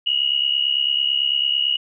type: tone pair together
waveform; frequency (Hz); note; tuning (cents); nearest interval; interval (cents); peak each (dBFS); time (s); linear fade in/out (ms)
sine; 2861 / 2930; F7 / F#7; +41 / -18; unison; 41; -20; 0.06-1.77; 10
effects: none